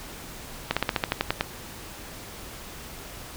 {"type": "slowing click train", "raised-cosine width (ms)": 0.3, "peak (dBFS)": -6, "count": 10, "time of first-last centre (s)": [0.71, 1.409], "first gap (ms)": 56, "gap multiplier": 1.08, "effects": ["pink hiss -41 dBFS RMS until 3.36 s"]}